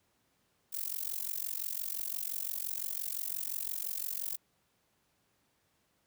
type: noise with amplitude modulation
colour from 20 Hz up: violet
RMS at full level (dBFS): -33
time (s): 0.72-4.37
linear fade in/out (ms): 20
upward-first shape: sine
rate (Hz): 45.8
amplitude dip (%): 100
effects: pink hiss -74 dBFS RMS until 6.06 s + high-pass 80 Hz 12 dB/octave